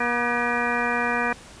harmonic tone with a mistuned harmonic, 240 Hz, B3, 49 cents flat, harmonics 1 / 2 / 3 / 4 / 5 / 6 / 7 / 8 / 10, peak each -30 / -30 / -30 / -30 / -30 / -30 / -30 / -30 / -30 dBFS, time 0-1.33 s, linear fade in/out 5 ms, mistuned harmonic 6, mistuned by +89 cents, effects pink hiss -45 dBFS RMS until 1.6 s + resampled to 22050 Hz

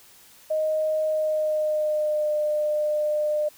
sine tone with pitch glide, 622.3 to 602.5 Hz, D#5 to D5, 0 to +44 cents, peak -21 dBFS, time 0.5-3.49 s, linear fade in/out 10 ms, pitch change -56 cents, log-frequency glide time 1.06-2.34 s, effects white hiss -52 dBFS RMS until 3.57 s

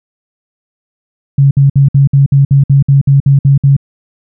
sine tone bursts, 138.7 Hz, C#3, 1 cent sharp, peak -3 dBFS, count 13, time 1.38-3.766 s, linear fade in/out 5 ms, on 130 ms, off 58 ms, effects none

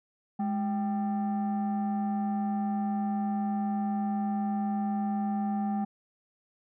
sine tone pair together, 208 / 784 Hz, G#3 / G5, +3 / 0 cents, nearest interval octave + major seventh, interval 2297 cents, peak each -26 / -31 dBFS, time 0.39-5.85 s, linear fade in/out 10 ms, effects tanh soft clip ceiling -24 dBFS

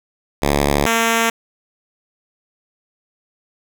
5% pulse tone pair in turn, 71.6 / 228.4 Hz, D2 / A#3, -43 / -35 cents, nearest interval octave + minor sixth, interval 2008 cents, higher second, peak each -3 dBFS, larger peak neither, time 0.42-0.86 / 0.86-1.3 s, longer neither, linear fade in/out 5 ms, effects none

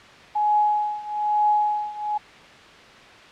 sine tone with tremolo, 840 Hz, G#5, 19 cents sharp, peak -15 dBFS, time 0.35-2.18 s, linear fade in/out 10 ms, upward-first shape triangle, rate 1.1 Hz, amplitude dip 90%, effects white hiss -45 dBFS RMS until 3.31 s + low-pass 3000 Hz 12 dB/octave

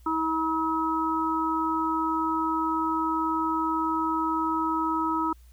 harmonic tone, 320.6 Hz, E4, 48 cents flat, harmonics 1 / 3 / 4, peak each -28 / -28 / -28 dBFS, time 0.06-5.33 s, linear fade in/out 5 ms, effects added 60 Hz sine -49 dBFS peak until 5.52 s + white hiss -64 dBFS RMS until 5.52 s

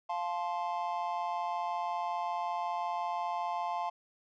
triangle chord, F major, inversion none, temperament just, 698.5 / 873.1 / 1047.7 Hz, F5 / A5 / C6, 0 / -14 / +2 cents, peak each -34 / -34 / -36 dBFS, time 0.09-3.9 s, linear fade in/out 10 ms, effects resampled to 16000 Hz

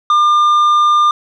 triangle tone with tanh clipping, 1200 Hz, D6, 37 cents sharp, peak -9 dBFS, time 0.1-1.11 s, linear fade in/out 2 ms, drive 10 dB, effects none

